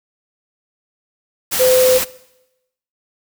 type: tone in noise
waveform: sine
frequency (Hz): 510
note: C5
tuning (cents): -44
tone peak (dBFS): -10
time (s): 1.59-1.99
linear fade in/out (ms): 20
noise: white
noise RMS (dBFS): -19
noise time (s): 1.51-2.05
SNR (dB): +6
effects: noise-tail reverb RT60 0.9 s tail -20 dB re dry